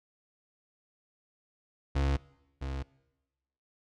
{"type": "tone pair in turn", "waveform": "35% pulse", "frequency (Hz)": [69.3, 67.52], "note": ["C#2", "C#2"], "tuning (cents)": [0, -45], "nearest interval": "unison", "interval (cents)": 45, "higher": "first", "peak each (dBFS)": [-24, -32], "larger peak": "first", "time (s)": [[1.95, 2.17], [2.61, 2.83]], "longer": "neither", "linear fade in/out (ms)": 10, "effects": ["noise-tail reverb RT60 1.0 s tail -22 dB re dry", "low-pass 5000 Hz 12 dB/octave"]}